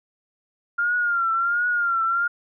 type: tone with vibrato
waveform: sine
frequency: 1396.9 Hz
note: F6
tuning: in tune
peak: -19 dBFS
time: 0.78-2.28 s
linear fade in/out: 10 ms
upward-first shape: triangle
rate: 1.4 Hz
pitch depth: 83 cents each way
effects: none